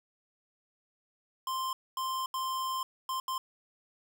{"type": "tone bursts at uneven times", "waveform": "square", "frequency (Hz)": 1046.5, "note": "C6", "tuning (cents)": 0, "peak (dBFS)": -32, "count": 5, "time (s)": [[1.47, 1.73], [1.97, 2.26], [2.34, 2.83], [3.09, 3.2], [3.28, 3.38]], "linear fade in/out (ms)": 2, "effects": []}